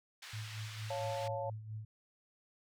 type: band-pass noise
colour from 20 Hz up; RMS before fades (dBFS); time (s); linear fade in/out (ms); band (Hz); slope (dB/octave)
white; -50; 0.22-1.28; 5; 1300 to 3900; 12
type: tone with tremolo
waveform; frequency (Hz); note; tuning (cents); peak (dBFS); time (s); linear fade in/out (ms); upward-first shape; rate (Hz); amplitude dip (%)
sine; 108.5; A2; -24; -39; 0.33-1.85; 5; sine; 4.4; 60
type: chord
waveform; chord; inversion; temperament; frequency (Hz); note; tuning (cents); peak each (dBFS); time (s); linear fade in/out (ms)
sine; Db augmented; none; equal; 554.4 / 698.5 / 880; Db5 / F5 / A5; 0 / 0 / 0; -38 / -43 / -42; 0.9-1.5; 5
effects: none